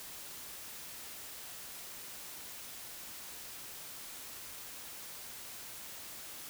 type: silence
effects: white hiss -47 dBFS RMS until 6.49 s